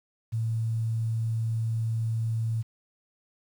sine tone with quantisation, 113 Hz, A2, 47 cents sharp, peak -25 dBFS, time 0.32-2.63 s, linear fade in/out 20 ms, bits 9, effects none

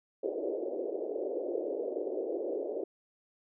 pink band-pass noise, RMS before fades -35 dBFS, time 0.23-2.84 s, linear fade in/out 5 ms, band 340 to 580 Hz, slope 48 dB/octave, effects none

